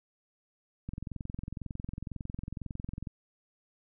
click train, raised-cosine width 5 ms, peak -25 dBFS, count 49, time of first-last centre 0.89-3.072 s, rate 22 Hz, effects none

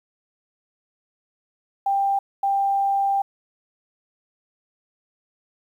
sine tone bursts at uneven times, 791 Hz, G5, 15 cents sharp, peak -18 dBFS, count 2, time 1.86-2.19 / 2.43-3.22 s, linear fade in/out 5 ms, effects 9-bit

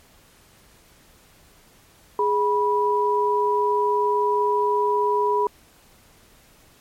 sine tone pair together, 415.3 / 979 Hz, G#4 / B5, 0 / -15 cents, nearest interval octave + minor third, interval 1485 cents, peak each -21 / -20 dBFS, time 2.19-5.47 s, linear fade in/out 2 ms, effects pink hiss -54 dBFS RMS until 6.8 s + MP3 64 kbps

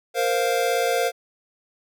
square chord, Bb suspended second, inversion none, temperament equal, 466.2 / 523.3 / 698.5 Hz, Bb4 / C5 / F5, 0 / 0 / 0 cents, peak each -25 dBFS, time 0.14-1.12 s, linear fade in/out 50 ms, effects none

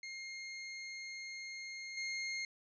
sawtooth tone with level steps, 2132 Hz, C7, 32 cents sharp, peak -40 / -34 dBFS, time 0.03-2.45 s, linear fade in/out 2 ms, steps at 1.97 s, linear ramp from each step 5 ms, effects resampled to 16000 Hz

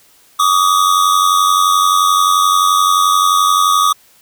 square tone pair together, 1148.5 / 1240 Hz, D6 / D#6, -39 / -6 cents, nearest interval minor second, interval 133 cents, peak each -13 dBFS, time 0.39-3.93 s, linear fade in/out 10 ms, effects white hiss -49 dBFS RMS until 4.21 s

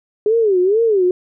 sine tone with vibrato, 408 Hz, G#4, 31 cents flat, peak -11 dBFS, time 0.26-1.11 s, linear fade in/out 2 ms, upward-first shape sine, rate 2.2 Hz, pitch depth 220 cents each way, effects none

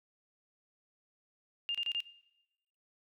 sine tone bursts, 2809 Hz, F7, 9 cents sharp, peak -31 dBFS, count 4, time 1.69-2.004 s, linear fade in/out 0 ms, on 56 ms, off 30 ms, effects noise-tail reverb RT60 0.9 s tail -19 dB re dry

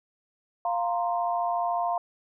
sine chord, F suspended fourth, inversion none, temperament equal, 698.5 / 932.3 / 1046.5 Hz, F5 / Bb5 / C6, 0 / 0 / 0 cents, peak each -26 / -31 / -32 dBFS, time 0.65-1.98 s, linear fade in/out 2 ms, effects none

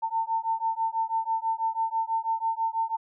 sine beating tone pair, 897 / 903.1 Hz, A5 / A5, +33 / +45 cents, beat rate 6.1 Hz, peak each -28 dBFS, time 0.02-2.97 s, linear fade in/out 20 ms, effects none

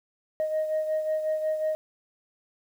sine beating tone pair, 622.3 / 627.8 Hz, D#5 / D#5, 0 / +15 cents, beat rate 5.5 Hz, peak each -24 / -32 dBFS, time 0.4-1.75 s, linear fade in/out 0 ms, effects tanh soft clip ceiling -21 dBFS + 9-bit

